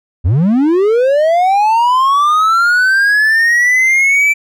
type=linear sweep; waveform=triangle; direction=up; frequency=72 to 2337 Hz; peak=-6 dBFS; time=0.24-4.34 s; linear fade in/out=20 ms; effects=none